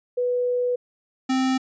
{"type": "tone pair in turn", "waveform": ["sine", "square"], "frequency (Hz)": [492.8, 261.1], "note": ["B4", "C4"], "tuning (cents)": [-4, -3], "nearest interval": "major seventh", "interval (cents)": 1099, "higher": "first", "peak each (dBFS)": -20, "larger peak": "neither", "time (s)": [[0.17, 0.76], [1.29, 1.58]], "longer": "first", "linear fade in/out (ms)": 10, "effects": ["resampled to 16000 Hz"]}